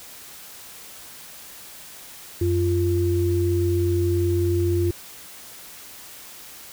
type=tone pair together; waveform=sine; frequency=91.86 / 346.8 Hz; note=F#2 / F4; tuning=-12 / -12 cents; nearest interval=octave + major seventh; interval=2300 cents; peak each=-21 dBFS; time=2.41-4.91 s; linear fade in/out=5 ms; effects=white hiss -42 dBFS RMS until 6.72 s